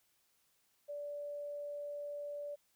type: tone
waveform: sine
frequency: 581 Hz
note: D5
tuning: 19 cents flat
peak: -40 dBFS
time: 0.88-2.56 s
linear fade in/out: 20 ms
effects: white hiss -75 dBFS RMS until 2.75 s